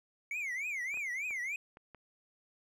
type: tone with vibrato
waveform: triangle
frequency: 2200 Hz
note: C#7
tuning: 14 cents flat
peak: -33 dBFS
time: 0.31-1.56 s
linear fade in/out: 2 ms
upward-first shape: triangle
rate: 3.4 Hz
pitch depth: 260 cents each way
type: clicks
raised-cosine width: 0.5 ms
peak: -37 dBFS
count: 5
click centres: 0.942 / 0.973 / 1.308 / 1.771 / 1.947 s
effects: none